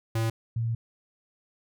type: tone pair in turn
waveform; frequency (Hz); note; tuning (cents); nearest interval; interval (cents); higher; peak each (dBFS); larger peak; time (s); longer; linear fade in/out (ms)
square / sine; 112.9 / 115.01; A2 / A#2; +45 / -23; unison; 32; second; -25; neither; 0.15-0.3 / 0.56-0.75; second; 5
effects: none